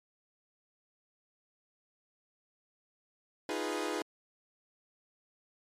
sawtooth chord, F half-diminished seventh, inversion third, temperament equal, 311.1 / 349.2 / 415.3 / 493.9 Hz, Eb4 / F4 / Ab4 / Cb5, 0 / 0 / 0 / 0 cents, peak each -34 / -35 / -34 / -36 dBFS, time 3.49-4.02 s, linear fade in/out 2 ms, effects low-pass 10000 Hz 12 dB/octave + MP3 64 kbps

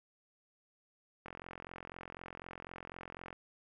click train, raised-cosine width 0.5 ms, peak -30 dBFS, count 92, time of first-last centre 1.26-3.328 s, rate 44 Hz, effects none

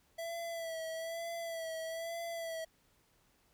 square tone with vibrato, 661 Hz, E5, 5 cents sharp, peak -39 dBFS, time 0.18-2.65 s, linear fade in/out 10 ms, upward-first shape sine, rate 1.1 Hz, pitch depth 40 cents each way, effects pink hiss -71 dBFS RMS until 3.53 s

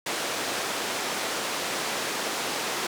pink band-pass noise, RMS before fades -30 dBFS, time 0.06-2.87 s, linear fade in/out 5 ms, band 360 to 8700 Hz, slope 12 dB/octave, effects none

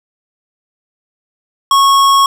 sine tone with hard clipping, 1100 Hz, C#6, 14 cents flat, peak -8 dBFS, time 1.71-2.26 s, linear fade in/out 2 ms, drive 16 dB, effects none

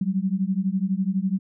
sine beating tone pair, 184.9 / 196.9 Hz, F#3 / G3, -1 / +8 cents, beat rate 12 Hz, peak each -24 dBFS, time 0.01-1.39 s, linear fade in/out 5 ms, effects none

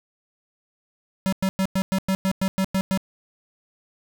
square tone bursts, 191 Hz, G3, 45 cents flat, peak -20 dBFS, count 11, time 1.26-2.975 s, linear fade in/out 0 ms, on 65 ms, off 100 ms, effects none

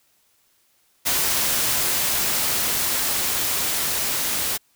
white noise with level ramp, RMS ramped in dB -21 to -24 dBFS, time 1.05-4.58 s, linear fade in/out 20 ms, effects white hiss -63 dBFS RMS until 4.75 s

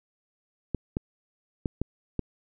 clicks, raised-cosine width 3 ms, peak -14 dBFS, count 5, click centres 0.747 / 0.969 / 1.658 / 1.816 / 2.193 s, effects none

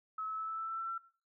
sine tone with pitch steps, 1290 / 1298.2 / 1306.5 / 1314.8 / 1323.2 / 1331.6 / 1340.1 / 1348.7 Hz, E6 / E6 / E6 / E6 / E6 / E6 / E6 / E6, -38 / -27 / -16 / -5 / +6 / +17 / +28 / +39 cents, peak -36 dBFS, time 0.18-0.98 s, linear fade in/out 5 ms, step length 100 ms, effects noise-tail reverb RT60 0.4 s tail -18 dB re dry

